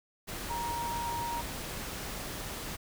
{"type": "tone in noise", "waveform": "sine", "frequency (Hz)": 941, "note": "A#5", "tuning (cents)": 16, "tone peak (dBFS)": -33, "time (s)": [0.49, 1.42], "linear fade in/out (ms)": 20, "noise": "pink", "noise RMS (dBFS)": -39, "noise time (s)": [0.27, 2.77], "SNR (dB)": 3, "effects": []}